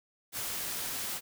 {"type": "noise", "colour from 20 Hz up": "white", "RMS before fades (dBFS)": -36, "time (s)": [0.32, 1.21], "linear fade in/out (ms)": 50, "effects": []}